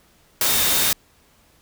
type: tone in noise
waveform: sine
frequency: 3667 Hz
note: A#7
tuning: 29 cents flat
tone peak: -28 dBFS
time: 0.46-0.91 s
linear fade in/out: 2 ms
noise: white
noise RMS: -19 dBFS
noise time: 0.41-0.93 s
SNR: -12 dB
effects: pink hiss -57 dBFS RMS until 1.61 s